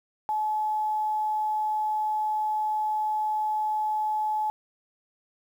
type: tone with quantisation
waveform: sine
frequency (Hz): 857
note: A5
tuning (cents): -46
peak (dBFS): -24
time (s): 0.29-4.5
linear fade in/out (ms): 0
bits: 9
effects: none